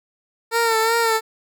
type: tone with vibrato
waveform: 15% pulse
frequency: 453.9 Hz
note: A#4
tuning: 46 cents flat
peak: -10 dBFS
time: 0.51-1.21 s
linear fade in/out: 50 ms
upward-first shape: sine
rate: 2.7 Hz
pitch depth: 45 cents each way
effects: none